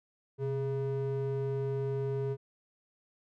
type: ring-modulated tone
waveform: triangle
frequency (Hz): 271.4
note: C#4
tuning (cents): -36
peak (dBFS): -25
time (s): 0.38-2.37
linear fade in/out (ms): 50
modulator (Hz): 142
effects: none